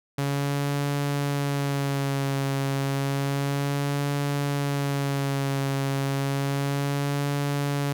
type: tone with vibrato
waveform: sawtooth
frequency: 140 Hz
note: C#3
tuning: 18 cents sharp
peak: -20 dBFS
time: 0.18-7.93 s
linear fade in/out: 5 ms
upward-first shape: sine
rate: 0.31 Hz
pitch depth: 33 cents each way
effects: none